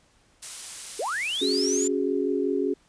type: noise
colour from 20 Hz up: blue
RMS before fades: -34 dBFS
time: 0.42-1.88 s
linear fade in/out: 10 ms
type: linear sweep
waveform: sine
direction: up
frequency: 362.7 to 7250 Hz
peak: -26 dBFS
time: 0.99-1.88 s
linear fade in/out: 5 ms
type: chord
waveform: sine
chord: C# suspended fourth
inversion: none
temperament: equal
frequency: 277.2 / 370 / 415.3 Hz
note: C#4 / F#4 / G#4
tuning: 0 / 0 / 0 cents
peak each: -27 dBFS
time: 1.41-2.74 s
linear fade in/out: 10 ms
effects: pink hiss -62 dBFS RMS until 2.88 s + resampled to 22050 Hz